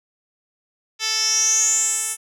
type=tone with band-pass filter sweep; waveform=10% pulse; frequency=440 Hz; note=A4; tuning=in tune; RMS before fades=-20 dBFS; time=0.99-2.17 s; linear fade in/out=50 ms; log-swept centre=4500 to 9200 Hz; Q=9.2; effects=none